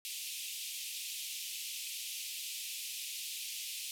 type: band-pass noise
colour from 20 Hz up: pink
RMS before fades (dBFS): -42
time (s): 0.05-3.91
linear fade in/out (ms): 0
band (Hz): 2500 to 15000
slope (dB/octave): 48
effects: none